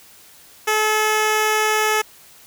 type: tone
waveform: 10% pulse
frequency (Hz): 430.4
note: A4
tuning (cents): -38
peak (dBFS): -8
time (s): 0.67-2.02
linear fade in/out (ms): 10
effects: white hiss -47 dBFS RMS until 2.46 s